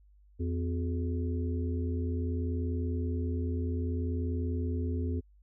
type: harmonic tone with a mistuned harmonic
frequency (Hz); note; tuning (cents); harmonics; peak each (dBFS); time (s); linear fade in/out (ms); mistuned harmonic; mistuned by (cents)
85; F2; -46; 1 / 3 / 4 / 5; -30 / -36 / -42 / -42; 0.39-5.21; 20; 4; +120
effects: added 50 Hz sine -57 dBFS peak until 5.42 s